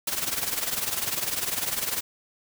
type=noise with tremolo; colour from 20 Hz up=white; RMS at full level=-25 dBFS; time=0.07-2.01 s; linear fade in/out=5 ms; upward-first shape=triangle; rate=20 Hz; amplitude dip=80%; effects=none